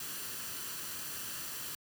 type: noise with comb filter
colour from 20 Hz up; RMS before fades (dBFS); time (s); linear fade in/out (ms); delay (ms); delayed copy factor
white; -41; 0-1.75; 2; 0.68; +0.5
effects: high-pass 80 Hz 12 dB/octave

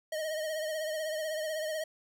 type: tone with vibrato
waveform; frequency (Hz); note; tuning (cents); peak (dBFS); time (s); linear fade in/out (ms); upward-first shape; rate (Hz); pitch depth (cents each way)
square; 624; D#5; +5; -33; 0.12-1.84; 5; triangle; 16; 59
effects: none

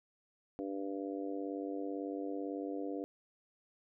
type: harmonic tone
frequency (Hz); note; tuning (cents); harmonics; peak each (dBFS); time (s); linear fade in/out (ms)
98; G2; 0; 3 / 4 / 5 / 6 / 7; -39 / -44 / -43 / -51 / -48; 0.59-3.04; 0
effects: none

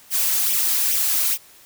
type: noise with flanger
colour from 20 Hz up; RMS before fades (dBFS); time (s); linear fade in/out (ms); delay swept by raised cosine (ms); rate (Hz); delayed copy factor
blue; -20; 0.1-1.38; 50; 0.33 to 3.13; 2.4; +0.65
effects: white hiss -49 dBFS RMS until 1.65 s

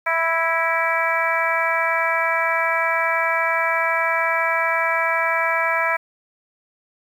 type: harmonic tone with a mistuned harmonic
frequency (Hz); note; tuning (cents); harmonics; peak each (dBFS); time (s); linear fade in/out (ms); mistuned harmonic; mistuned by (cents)
329.6; E4; 0; 2 / 3 / 4 / 5 / 6 / 7; -25 / -24 / -25 / -25 / -26 / -24; 0.06-5.97; 10; 6; -21
effects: 8-bit

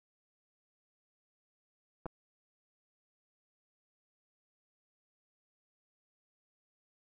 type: clicks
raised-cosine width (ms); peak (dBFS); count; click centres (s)
1; -26 / -27; 2; 2.058 / 2.064
effects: none

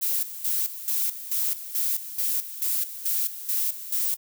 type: noise with tremolo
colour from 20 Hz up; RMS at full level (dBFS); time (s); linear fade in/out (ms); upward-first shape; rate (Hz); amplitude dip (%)
violet; -25; 0.01-4.17; 20; square; 2.3; 75
effects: none

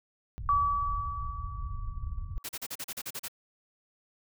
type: low-pass noise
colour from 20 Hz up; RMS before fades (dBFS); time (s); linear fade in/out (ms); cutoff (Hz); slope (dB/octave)
pink; -36; 0.38-2.38; 0; 100; 24
type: tone with exponential decay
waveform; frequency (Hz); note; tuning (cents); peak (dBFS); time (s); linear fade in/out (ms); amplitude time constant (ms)
sine; 1146; D6; -43; -21; 0.49-2.43; 1; 420
type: noise bursts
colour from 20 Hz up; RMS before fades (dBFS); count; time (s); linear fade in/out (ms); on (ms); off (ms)
white; -37; 10; 2.44-3.283; 10; 51; 37
effects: none

